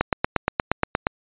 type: click train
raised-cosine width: 0.5 ms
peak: -3 dBFS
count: 10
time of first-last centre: 0.01-1.069 s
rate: 8.5 Hz
effects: resampled to 8000 Hz